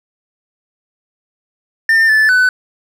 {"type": "tone with pitch steps", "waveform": "triangle", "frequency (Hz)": [1803, 1747, 1501], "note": ["A6", "A6", "F#6"], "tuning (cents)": [42, -13, 24], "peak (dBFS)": -6, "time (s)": [1.89, 2.49], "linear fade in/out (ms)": 2, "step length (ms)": 200, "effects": []}